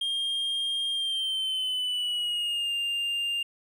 triangle tone with pitch glide, 3216 to 2800 Hz, G7 to F7, +44 to +4 cents, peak -25 dBFS, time 0.01-3.43 s, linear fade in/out 5 ms, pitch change -240 cents, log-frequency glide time 0.91-2.73 s, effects none

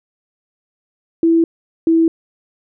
sine tone pair in turn, 330.7 / 327.8 Hz, E4 / E4, +6 / -10 cents, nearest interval unison, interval 16 cents, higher first, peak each -9 / -9 dBFS, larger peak neither, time 1.23-1.44 / 1.87-2.08 s, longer neither, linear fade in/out 2 ms, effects none

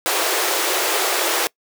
pink high-pass noise, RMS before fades -20 dBFS, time 0.06-1.47 s, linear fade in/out 0 ms, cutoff 330 Hz, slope 96 dB/octave, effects noise-tail reverb RT60 0.1 s tail -24 dB re dry

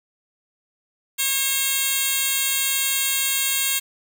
10% pulse tone with high-pass filter, 541 Hz, C#5, 42 cents flat, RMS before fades -22 dBFS, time 1.18-3.8 s, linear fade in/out 20 ms, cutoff 4200 Hz, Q 0.54, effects none

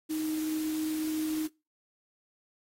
sine tone in noise, 311.9 Hz, D#4, 4 cents sharp, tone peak -29 dBFS, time 0.09-1.48 s, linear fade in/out 20 ms, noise white, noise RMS -43 dBFS, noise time 0.09-1.48 s, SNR +11 dB, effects noise-tail reverb RT60 0.3 s tail -26 dB re dry + AAC 48 kbps

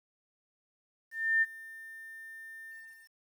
sine tone with ADSR envelope, 1800 Hz, A6, 39 cents sharp, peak -22 dBFS, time 1.11-3.14 s, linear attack 310 ms, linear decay 33 ms, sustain -22 dB, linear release 430 ms, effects 10-bit

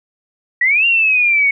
sine exponential two-way sweep, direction up then down, 1900 to 2794 to 2202 Hz, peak -10 dBFS, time 0.61-1.51 s, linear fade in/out 5 ms, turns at 0.86 s, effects none

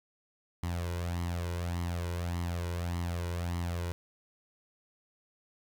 sawtooth tone with flanger, 86.6 Hz, F2, 14 cents flat, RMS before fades -34 dBFS, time 0.63-3.92 s, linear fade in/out 0 ms, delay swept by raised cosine 0.97 to 2.07 ms, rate 1.7 Hz, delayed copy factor +0.6, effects none

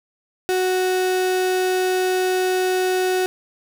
35% pulse tone, 370 Hz, F#4, in tune, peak -16 dBFS, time 0.49-3.26 s, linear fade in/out 0 ms, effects none

